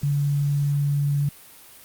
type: tone with quantisation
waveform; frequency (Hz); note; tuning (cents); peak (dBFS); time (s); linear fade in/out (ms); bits
sine; 143.2; D3; -43; -19; 0.03-1.29; 5; 8
effects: white hiss -47 dBFS RMS until 1.84 s + Opus 48 kbps